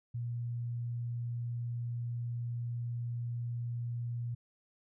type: tone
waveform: sine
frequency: 119.2 Hz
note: A#2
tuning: 39 cents sharp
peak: -34 dBFS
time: 0.14-4.35 s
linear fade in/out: 10 ms
effects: none